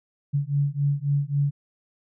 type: beating tone pair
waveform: sine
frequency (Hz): 140.7 / 144.4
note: C#3 / D3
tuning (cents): +26 / -29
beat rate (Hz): 3.7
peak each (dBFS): -24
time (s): 0.33-1.51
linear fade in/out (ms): 20
effects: none